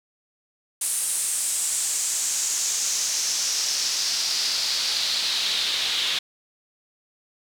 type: noise with band-pass filter sweep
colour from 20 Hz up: pink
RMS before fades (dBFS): -25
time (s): 0.81-6.19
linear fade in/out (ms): 5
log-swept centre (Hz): 9400 to 3500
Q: 3.2
effects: none